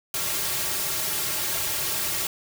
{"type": "noise with comb filter", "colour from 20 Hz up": "white", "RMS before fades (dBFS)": -27, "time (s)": [0.14, 2.27], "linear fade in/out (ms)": 2, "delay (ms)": 4, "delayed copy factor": -0.8, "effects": []}